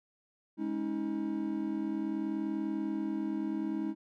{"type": "chord", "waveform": "triangle", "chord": "Ab suspended fourth", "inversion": "none", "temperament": "equal with one note detuned", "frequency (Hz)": [207.7, 277.2, 317.8], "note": ["Ab3", "Db4", "Eb4"], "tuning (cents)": [0, 0, 37], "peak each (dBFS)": [-35, -36, -32], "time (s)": [0.57, 3.95], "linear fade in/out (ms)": 50, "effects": []}